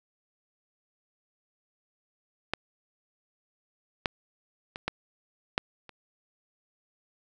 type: clicks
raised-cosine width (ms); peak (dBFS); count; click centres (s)
0.3; -11 / -9 / -20 / -12 / -8 / -29; 6; 2.536 / 4.058 / 4.759 / 4.88 / 5.579 / 5.893
effects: none